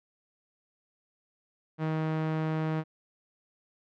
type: tone with low-pass filter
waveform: sawtooth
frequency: 157.7 Hz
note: D#3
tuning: 24 cents sharp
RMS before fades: -30 dBFS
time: 1.78-2.84 s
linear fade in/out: 50 ms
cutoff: 2000 Hz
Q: 0.65
effects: none